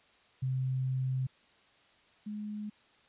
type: tone pair in turn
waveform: sine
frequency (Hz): 130.3 / 210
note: C3 / G#3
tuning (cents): -7 / +19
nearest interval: minor sixth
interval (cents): 826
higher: second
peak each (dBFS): -29 / -36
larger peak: first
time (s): 0.42-1.27 / 2.26-2.7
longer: first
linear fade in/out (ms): 10
effects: white hiss -64 dBFS RMS until 3.08 s + resampled to 8000 Hz